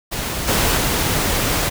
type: noise with level steps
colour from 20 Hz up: pink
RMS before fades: -24 / -17 / -19 dBFS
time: 0.11-1.7 s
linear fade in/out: 20 ms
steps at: 0.47 / 0.76 s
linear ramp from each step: 20 ms
effects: none